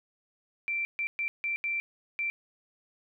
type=tone bursts at uneven times; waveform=sine; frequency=2349 Hz; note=D7; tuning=in tune; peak=-28 dBFS; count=6; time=0.68-0.85 / 0.99-1.07 / 1.19-1.28 / 1.44-1.56 / 1.64-1.8 / 2.19-2.3 s; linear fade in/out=0 ms; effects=none